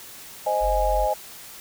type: chord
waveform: sine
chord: Ab major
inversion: first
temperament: equal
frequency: 523.3 / 622.3 / 830.6 Hz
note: C5 / Eb5 / Ab5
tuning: 0 / 0 / 0 cents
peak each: -27 / -24 / -23 dBFS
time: 0.46-1.14 s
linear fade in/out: 10 ms
type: tone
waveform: sine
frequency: 47.43 Hz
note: F#1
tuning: 44 cents sharp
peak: -24 dBFS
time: 0.6-1.08 s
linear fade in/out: 50 ms
effects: white hiss -42 dBFS RMS until 1.6 s